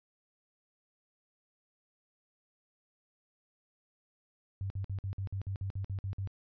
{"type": "tone bursts", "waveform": "sine", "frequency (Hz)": 97.3, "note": "G2", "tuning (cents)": -12, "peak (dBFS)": -33, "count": 12, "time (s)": [4.61, 6.274], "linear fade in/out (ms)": 0, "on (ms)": 91, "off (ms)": 52, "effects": ["resampled to 11025 Hz"]}